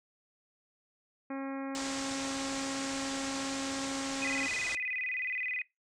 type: harmonic tone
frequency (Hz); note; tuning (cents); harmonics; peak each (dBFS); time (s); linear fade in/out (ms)
271.5; C#4; -36; 1 / 2 / 3 / 4 / 5 / 6 / 7 / 8 / 9; -36 / -42 / -46 / -48 / -50 / -52 / -53 / -54 / -55; 1.3-4.47; 5
type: low-pass noise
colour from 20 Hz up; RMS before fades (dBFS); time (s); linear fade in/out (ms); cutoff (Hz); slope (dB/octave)
white; -40; 1.75-4.75; 0; 8100; 48
type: tone with vibrato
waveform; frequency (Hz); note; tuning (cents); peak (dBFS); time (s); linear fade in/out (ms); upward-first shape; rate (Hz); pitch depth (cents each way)
sine; 2240; C#7; +18; -32; 4.22-5.62; 2; square; 19; 190
effects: noise-tail reverb RT60 0.2 s tail -23 dB re dry